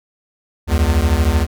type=beating tone pair; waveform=square; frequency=69.3 / 82.3 Hz; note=C#2 / E2; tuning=0 / -2 cents; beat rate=13 Hz; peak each=-16 dBFS; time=0.67-1.47 s; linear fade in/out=50 ms; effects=none